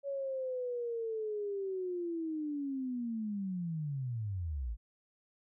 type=linear sweep; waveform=sine; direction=down; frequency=563 to 49.96 Hz; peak=-34 dBFS; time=0.03-4.77 s; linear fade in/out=50 ms; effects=none